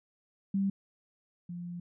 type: tone pair in turn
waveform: sine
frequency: 196 / 174.62 Hz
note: G3 / F3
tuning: 0 / 0 cents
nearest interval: major second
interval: 200 cents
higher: first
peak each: -26 / -37 dBFS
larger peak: first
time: 0.54-0.7 / 1.49-1.8 s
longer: second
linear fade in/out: 5 ms
effects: none

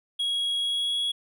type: tone with pitch glide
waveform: triangle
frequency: 3313 to 3340 Hz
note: G#7 to G#7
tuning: -5 to +9 cents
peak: -23 dBFS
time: 0.19-1.12 s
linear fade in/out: 10 ms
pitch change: +14 cents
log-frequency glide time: 0.57-0.95 s
effects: none

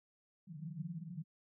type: band-pass noise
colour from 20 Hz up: pink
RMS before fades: -45 dBFS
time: 0.47-1.24 s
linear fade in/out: 20 ms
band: 150 to 180 Hz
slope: 96 dB/octave
effects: none

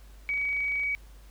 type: tone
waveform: sine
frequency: 2267 Hz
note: C#7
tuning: 38 cents sharp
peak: -26 dBFS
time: 0.29-0.95 s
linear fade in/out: 0 ms
type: click train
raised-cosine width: 0.3 ms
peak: -32 dBFS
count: 15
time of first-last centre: 0.3-0.834 s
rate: 26.2 Hz
effects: added 50 Hz sine -47 dBFS peak until 1.3 s + pink hiss -59 dBFS RMS until 1.3 s

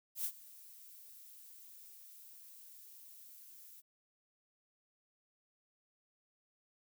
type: noise with ADSR envelope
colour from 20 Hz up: violet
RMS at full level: -36 dBFS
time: 0.15-3.82 s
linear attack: 96 ms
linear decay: 68 ms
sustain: -20 dB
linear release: 31 ms
effects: none

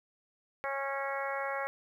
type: harmonic tone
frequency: 274.8 Hz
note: C#4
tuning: 15 cents flat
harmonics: 2 / 3 / 4 / 5 / 6 / 7 / 8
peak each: -37 / -39 / -40 / -41 / -42 / -42 / -43 dBFS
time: 0.64-1.67 s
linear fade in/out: 0 ms
effects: 11-bit

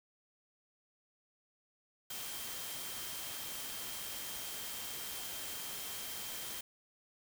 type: tone in noise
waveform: sine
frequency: 3166 Hz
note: G7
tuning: 17 cents sharp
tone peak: -51 dBFS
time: 2.1-6.61 s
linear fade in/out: 5 ms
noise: white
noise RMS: -43 dBFS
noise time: 2.1-6.61 s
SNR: -11 dB
effects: none

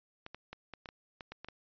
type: clicks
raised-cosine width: 0.3 ms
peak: -28 dBFS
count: 10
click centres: 0.264 / 0.346 / 0.53 / 0.737 / 0.858 / 0.889 / 1.208 / 1.32 / 1.446 / 1.486 s
effects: resampled to 11025 Hz

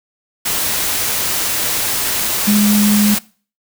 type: tone in noise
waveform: sine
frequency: 207.7 Hz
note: G#3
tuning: in tune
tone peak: -10 dBFS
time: 2.47-3.15 s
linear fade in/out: 10 ms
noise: white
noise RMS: -18 dBFS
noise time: 0.45-3.19 s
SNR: +5 dB
effects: noise-tail reverb RT60 0.4 s tail -22 dB re dry

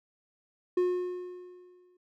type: tone with exponential decay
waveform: triangle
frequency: 360 Hz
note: F#4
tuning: 47 cents flat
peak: -20 dBFS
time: 0.77-1.97 s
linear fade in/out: 5 ms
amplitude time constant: 260 ms
effects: none

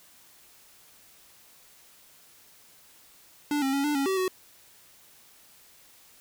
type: tone with pitch steps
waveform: square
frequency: 293.1 / 269 / 278 / 295.4 / 275.8 / 382.6 / 372.3 Hz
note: D4 / C4 / C#4 / D4 / C#4 / G4 / F#4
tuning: -3 / +48 / +5 / +10 / -9 / -42 / +11 cents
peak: -25 dBFS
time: 3.51-4.28 s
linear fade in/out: 2 ms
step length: 110 ms
effects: white hiss -56 dBFS RMS until 6.2 s

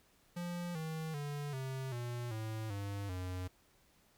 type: tone with pitch steps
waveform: square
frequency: 174.61 / 159.2 / 145.14 / 132.33 / 120.65 / 110 / 100.29 / 91.43 Hz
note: F3 / D#3 / D3 / C3 / B2 / A2 / G2 / F#2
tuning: 0 / +40 / -20 / +20 / -40 / 0 / +40 / -20 cents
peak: -39 dBFS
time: 0.36-3.48 s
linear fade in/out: 10 ms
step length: 390 ms
effects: pink hiss -69 dBFS RMS until 4.17 s

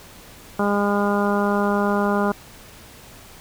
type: harmonic tone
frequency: 203.3 Hz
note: G#3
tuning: 37 cents flat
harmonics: 1 / 2 / 3 / 4 / 5 / 6 / 7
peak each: -21 / -24 / -26 / -27 / -28 / -29 / -29 dBFS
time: 0.59-2.32 s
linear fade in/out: 5 ms
effects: pink hiss -44 dBFS RMS until 3.4 s

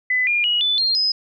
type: tone with pitch steps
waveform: sine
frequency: 2007 / 2414 / 2905 / 3494 / 4204 / 5057 Hz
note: B6 / D7 / F#7 / A7 / C8 / D#8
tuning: +27 / +47 / -32 / -13 / +7 / +27 cents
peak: -16 dBFS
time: 0.1-1.12 s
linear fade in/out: 5 ms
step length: 170 ms
effects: none

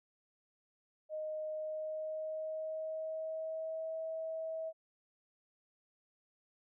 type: tone with pitch glide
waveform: sine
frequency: 620 to 644.1 Hz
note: D#5 to E5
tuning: -6 to -40 cents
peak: -37 dBFS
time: 1.09-4.73 s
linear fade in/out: 50 ms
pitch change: +66 cents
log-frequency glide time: 1.52-3.97 s
effects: none

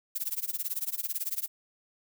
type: noise with tremolo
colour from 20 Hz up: violet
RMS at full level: -30 dBFS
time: 0.15-1.48 s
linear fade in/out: 10 ms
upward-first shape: sine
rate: 18 Hz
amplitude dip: 95%
effects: none

